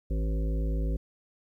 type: harmonic tone with a mistuned harmonic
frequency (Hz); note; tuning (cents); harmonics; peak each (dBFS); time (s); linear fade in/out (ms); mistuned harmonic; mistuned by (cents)
54; A1; -32; 1 / 3 / 5 / 7 / 9 / 10; -26 / -36 / -40 / -43 / -45 / -46; 0.1-0.97; 10; 9; -20
effects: 11-bit